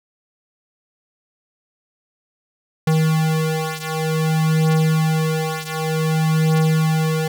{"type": "beating tone pair", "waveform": "square", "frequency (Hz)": [158.1, 158.64], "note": ["D#3", "D#3"], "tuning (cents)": [28, 34], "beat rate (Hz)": 0.54, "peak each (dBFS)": [-19, -21], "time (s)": [2.87, 7.28], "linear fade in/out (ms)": 5, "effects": []}